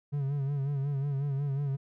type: tone with vibrato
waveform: triangle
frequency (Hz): 140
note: C#3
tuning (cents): +18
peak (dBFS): -26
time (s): 0.12-1.77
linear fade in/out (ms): 20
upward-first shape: sine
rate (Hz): 5.5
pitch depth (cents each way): 66
effects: none